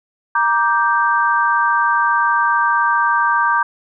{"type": "chord", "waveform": "sine", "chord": "G minor", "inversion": "first", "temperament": "just", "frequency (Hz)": [940.8, 1176, 1568], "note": ["Bb5", "D6", "G6"], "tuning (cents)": [16, 2, 0], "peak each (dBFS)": -17, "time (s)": [0.35, 3.63], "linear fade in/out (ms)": 5, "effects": []}